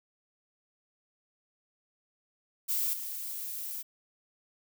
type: noise with level steps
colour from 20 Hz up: violet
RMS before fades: -30 / -38 dBFS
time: 2.68-3.83 s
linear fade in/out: 20 ms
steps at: 2.93 s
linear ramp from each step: 5 ms
effects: none